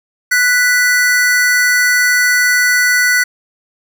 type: tone pair together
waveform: square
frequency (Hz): 1480 / 1975.6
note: F#6 / B6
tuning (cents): 0 / 0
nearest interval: perfect fourth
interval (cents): 500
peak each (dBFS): -13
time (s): 0.31-3.24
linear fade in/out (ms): 10
effects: none